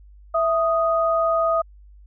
sine tone pair together, 659.3 / 1244.6 Hz, E5 / D#6, 0 / 0 cents, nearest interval major seventh, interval 1100 cents, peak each -19 / -21 dBFS, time 0.34-1.62 s, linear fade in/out 10 ms, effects added 50 Hz sine -44 dBFS peak until 2.06 s

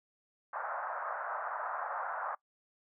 white band-pass noise, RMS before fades -38 dBFS, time 0.53-2.35 s, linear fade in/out 5 ms, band 600 to 1500 Hz, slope 48 dB/octave, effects noise-tail reverb RT60 0.1 s tail -22 dB re dry

